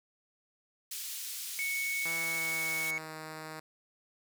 white band-pass noise, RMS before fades -40 dBFS, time 0.91-2.91 s, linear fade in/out 5 ms, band 3000 to 16000 Hz, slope 12 dB/octave
triangle tone, 2217 Hz, C#7, in tune, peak -30 dBFS, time 1.59-2.98 s, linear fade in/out 0 ms
5% pulse tone with pitch glide, 164.81 to 157 Hz, E3 to D#3, 0 to +16 cents, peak -30 dBFS, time 2.05-3.6 s, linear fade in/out 5 ms, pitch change -84 cents, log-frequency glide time 2.18-3.14 s
effects none

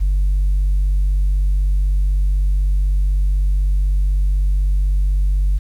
sine tone, 48 Hz, G1, 36 cents flat, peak -11 dBFS, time 0-5.59 s, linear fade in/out 20 ms, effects tanh soft clip ceiling -11 dBFS + 8-bit

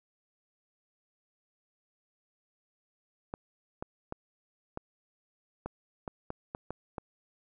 clicks, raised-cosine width 1 ms, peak -22 dBFS, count 10, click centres 3.339 / 3.825 / 4.124 / 4.774 / 5.66 / 6.078 / 6.304 / 6.549 / 6.706 / 6.982 s, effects none

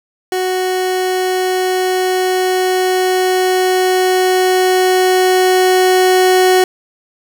30% pulse tone with level ramp, 370 Hz, F#4, in tune, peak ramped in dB -12 to -5 dBFS, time 0.32-6.64 s, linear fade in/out 2 ms, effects none

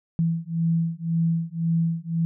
sine beating tone pair, 164.81 / 166.71 Hz, E3 / E3, 0 / +20 cents, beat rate 1.9 Hz, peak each -24 dBFS, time 0.19-2.25 s, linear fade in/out 0 ms, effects none

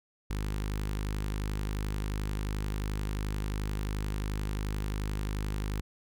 sawtooth tone with notch filter, 51.4 Hz, G#1, 17 cents flat, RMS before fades -33 dBFS, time 0.3-5.81 s, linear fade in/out 5 ms, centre 640 Hz, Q 1.5, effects none

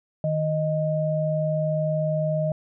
sine tone pair together, 155.57 / 622.3 Hz, D#3 / D#5, 0 / 0 cents, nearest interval 2 octaves, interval 2400 cents, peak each -24 dBFS, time 0.24-2.52 s, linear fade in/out 2 ms, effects none

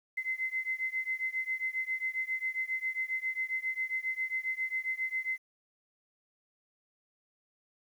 sine beating tone pair, 2054 / 2061.4 Hz, C7 / C7, -33 / -26 cents, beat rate 7.4 Hz, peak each -34 / -35 dBFS, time 0.17-5.38 s, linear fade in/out 10 ms, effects 10-bit

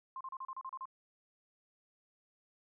sine tone bursts, 1055 Hz, C6, 14 cents sharp, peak -40 dBFS, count 9, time 0.16-0.855 s, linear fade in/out 2 ms, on 47 ms, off 34 ms, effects none

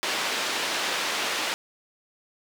white band-pass noise, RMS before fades -28 dBFS, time 0.03-1.54 s, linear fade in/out 0 ms, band 300 to 3900 Hz, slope 12 dB/octave, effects none

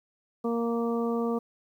harmonic tone, 233.1 Hz, A#3, in tune, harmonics 1 / 2 / 3 / 4 / 5, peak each -28 / -29 / -38 / -41 / -38 dBFS, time 0.44-1.39 s, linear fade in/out 10 ms, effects 10-bit

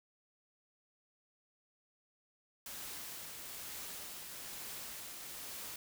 white noise with tremolo, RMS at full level -45 dBFS, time 2.66-5.76 s, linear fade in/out 2 ms, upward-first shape triangle, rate 1.1 Hz, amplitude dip 30%, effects none

